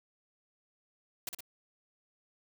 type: noise with echo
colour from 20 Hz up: white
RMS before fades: -37 dBFS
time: 1.27-1.29 s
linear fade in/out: 2 ms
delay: 58 ms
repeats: 2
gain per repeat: -4 dB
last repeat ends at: 1.406 s
effects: none